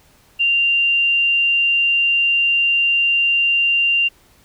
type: tone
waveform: sine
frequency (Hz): 2780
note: F7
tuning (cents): -9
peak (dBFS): -13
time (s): 0.39-4.09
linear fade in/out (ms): 20
effects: pink hiss -53 dBFS RMS until 4.44 s